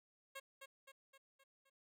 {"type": "tone with echo", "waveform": "10% pulse", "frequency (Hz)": 543, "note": "C#5", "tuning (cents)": -36, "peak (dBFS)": -39, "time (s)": [0.35, 0.4], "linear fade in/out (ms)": 10, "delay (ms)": 260, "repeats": 5, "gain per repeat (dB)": -5, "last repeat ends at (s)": 1.7, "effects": []}